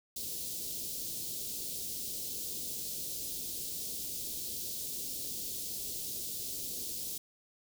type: band-stop noise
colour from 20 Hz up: white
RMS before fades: -39 dBFS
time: 0.16-7.18 s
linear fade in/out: 5 ms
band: 490 to 3700 Hz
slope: 24 dB/octave
effects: none